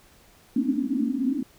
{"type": "band-pass noise", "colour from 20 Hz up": "white", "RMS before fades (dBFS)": -25, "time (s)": [0.56, 1.43], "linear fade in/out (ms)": 5, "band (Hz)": [230, 290], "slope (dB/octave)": 96, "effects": ["pink hiss -56 dBFS RMS until 1.58 s"]}